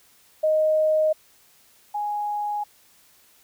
sine tone pair in turn, 622.3 / 830.7 Hz, D#5 / G#5, 0 / 0 cents, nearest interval perfect fourth, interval 500 cents, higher second, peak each -17 / -24 dBFS, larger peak first, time 0.43-1.13 / 1.94-2.64 s, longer neither, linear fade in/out 10 ms, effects white hiss -57 dBFS RMS until 3.43 s

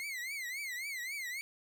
40% pulse tone with vibrato, 2100 Hz, C7, 6 cents sharp, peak -37 dBFS, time 0-1.41 s, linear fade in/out 0 ms, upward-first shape triangle, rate 3.7 Hz, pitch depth 190 cents each way, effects none

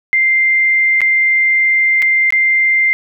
sine tone with dropouts, 2093 Hz, C7, in tune, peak -9 dBFS, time 0.13-2.93 s, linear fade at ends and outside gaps 0 ms, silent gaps 1.006-1.016 / 2.02-2.024 / 2.305-2.324 s, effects none

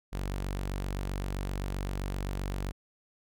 sawtooth tone, 47.69 Hz, G1, 47 cents flat, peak -28 dBFS, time 0.12-2.72 s, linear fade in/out 20 ms, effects none

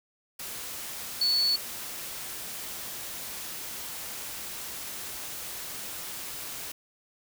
sine tone in noise, 4435 Hz, C#8, in tune, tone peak -22 dBFS, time 1.21-1.56 s, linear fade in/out 5 ms, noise white, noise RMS -38 dBFS, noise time 0.39-6.72 s, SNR +13 dB, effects none

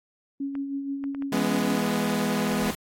sine tone with tremolo, 277.2 Hz, C#4, in tune, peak -26 dBFS, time 0.4-1.79 s, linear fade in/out 5 ms, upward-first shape sine, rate 6.3 Hz, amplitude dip 45%
clicks, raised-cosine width 0.5 ms, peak -27 dBFS, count 4, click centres 0.553 / 1.04 / 1.148 / 1.223 s
sawtooth chord, E major, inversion none, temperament equal with one note detuned, 168.08 / 207.7 / 246.9 Hz, E3 / G#3 / B3, +34 / 0 / 0 cents, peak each -27 / -22 / -24 dBFS, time 1.32-2.71 s, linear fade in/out 5 ms
pink noise with exponential growth, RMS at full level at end -35 dBFS, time 2.06-2.75 s, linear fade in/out 2 ms, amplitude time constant 150 ms
effects AAC 64 kbps

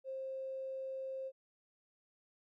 triangle tone with tanh clipping, 530 Hz, C5, 22 cents sharp, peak -39 dBFS, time 0.04-1.32 s, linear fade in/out 50 ms, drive 3 dB, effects none

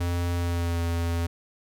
square tone with pitch glide, 87 to 84.77 Hz, F2 to E2, -6 to +49 cents, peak -25 dBFS, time 0-1.27 s, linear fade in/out 10 ms, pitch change -45 cents, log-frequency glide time 0.35-0.81 s, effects none

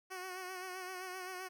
10% pulse tone with vibrato, 369.6 Hz, F#4, 2 cents flat, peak -34 dBFS, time 0.1-1.49 s, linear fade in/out 20 ms, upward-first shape sine, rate 7.7 Hz, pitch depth 41 cents each way, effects none

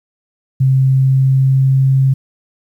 sine tone with pitch glide, 132.6 to 133.91 Hz, C3 to C3, +23 to +41 cents, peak -8 dBFS, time 0.6-2.14 s, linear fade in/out 10 ms, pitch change +18 cents, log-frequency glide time 0.7-1.9 s, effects 8-bit

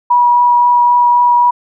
sine tone with vibrato, 968 Hz, B5, 35 cents flat, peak -6 dBFS, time 0.1-1.51 s, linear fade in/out 10 ms, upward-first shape triangle, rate 3.8 Hz, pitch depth 10 cents each way, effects none

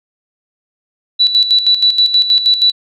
sine tone with tremolo, 3951 Hz, B7, in tune, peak -6 dBFS, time 1.19-2.72 s, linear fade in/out 20 ms, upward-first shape square, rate 6.3 Hz, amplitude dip 65%, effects none

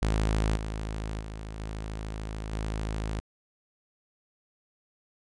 sawtooth tone with level steps, 53.5 Hz, A1, 48 cents flat, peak -20 / -28 / -33 / -30 / -26 dBFS, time 0.02-3.2 s, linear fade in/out 0 ms, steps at 0.56 / 1.2 / 1.59 / 2.52 s, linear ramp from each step 10 ms, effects resampled to 22050 Hz

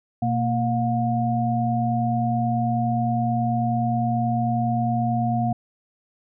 sine tone cluster, 121.7 / 231.1 / 716 Hz, B2 / A#3 / F5, -25 / -15 / +43 cents, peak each -24 dBFS, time 0.22-5.53 s, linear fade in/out 5 ms, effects none

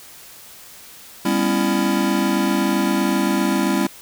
square chord, C# half-diminished seventh, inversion second, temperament just, 199.57 / 249.5 / 277.2 / 332.6 Hz, G3 / B3 / C#4 / E4, +31 / +18 / 0 / +16 cents, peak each -22 / -25 / -24 / -23 dBFS, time 1.25-3.87 s, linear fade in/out 5 ms, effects white hiss -42 dBFS RMS until 4.01 s

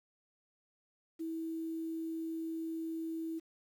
sine tone with quantisation, 324.8 Hz, E4, 26 cents flat, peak -36 dBFS, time 1.19-3.4 s, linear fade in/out 20 ms, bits 10, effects none

